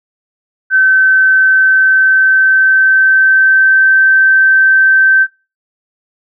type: tone with pitch glide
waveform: sine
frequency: 1536 to 1551.2 Hz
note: G6 to G6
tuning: -36 to -19 cents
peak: -5 dBFS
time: 0.7-5.27 s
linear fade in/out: 50 ms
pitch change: +17 cents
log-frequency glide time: 1.31-3.98 s
effects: noise-tail reverb RT60 0.3 s tail -22 dB re dry